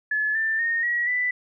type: tone with pitch steps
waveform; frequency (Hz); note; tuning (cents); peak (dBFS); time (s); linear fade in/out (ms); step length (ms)
sine; 1716 / 1779.6 / 1845.5 / 1913.9 / 1984.9; A6 / A6 / A#6 / A#6 / B6; -44 / +19 / -18 / +45 / +8; -21; 0.11-1.31; 5; 240
effects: none